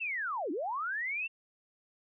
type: linear two-way sweep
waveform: sine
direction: down then up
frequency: 2738 to 270.2 to 2738 Hz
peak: -32 dBFS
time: 0-1.28 s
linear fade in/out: 20 ms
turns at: 0.51 s
effects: none